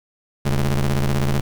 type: ring-modulated tone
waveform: 35% pulse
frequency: 72.2 Hz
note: D2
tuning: 29 cents flat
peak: -12 dBFS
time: 0.45-1.41 s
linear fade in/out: 10 ms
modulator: 64.3 Hz
effects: 7-bit